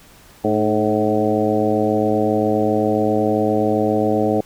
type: harmonic tone with a mistuned harmonic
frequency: 107.5 Hz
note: A2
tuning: 40 cents flat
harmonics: 1 / 2 / 3 / 4 / 5 / 6 / 7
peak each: -27 / -22 / -21 / -21 / -22 / -25 / -24 dBFS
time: 0.44-4.41 s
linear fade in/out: 5 ms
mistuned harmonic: 3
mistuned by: -52 cents
effects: pink hiss -47 dBFS RMS until 4.45 s